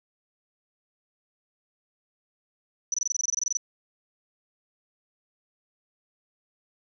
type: tone bursts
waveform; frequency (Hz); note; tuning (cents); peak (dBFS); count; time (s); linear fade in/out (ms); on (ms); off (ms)
sine; 5950; F#8; +9; -23; 15; 2.92-3.571; 2; 21; 24
effects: 10-bit